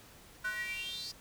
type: tone with high-pass filter sweep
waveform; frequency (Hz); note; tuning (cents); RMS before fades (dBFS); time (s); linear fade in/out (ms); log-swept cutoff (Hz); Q
square; 212.1; G#3; +37; -39; 0.44-1.12; 10; 1400 to 5000; 9.4
effects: pink hiss -56 dBFS RMS until 1.2 s